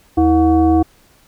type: tone with frequency modulation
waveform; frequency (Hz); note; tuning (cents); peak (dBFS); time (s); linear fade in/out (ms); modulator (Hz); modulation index
sine; 323.2; E4; -34; -9; 0.17-0.83; 10; 402; 0.83
effects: pink hiss -52 dBFS RMS until 1.27 s